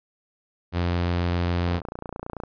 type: tone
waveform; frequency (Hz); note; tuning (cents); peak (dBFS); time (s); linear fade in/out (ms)
sawtooth; 87.31; F2; 0; -18; 0.72-1.81; 50
type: click train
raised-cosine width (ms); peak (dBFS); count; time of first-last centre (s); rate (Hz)
1; -19; 23; 1.68-2.436; 29.1
effects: resampled to 11025 Hz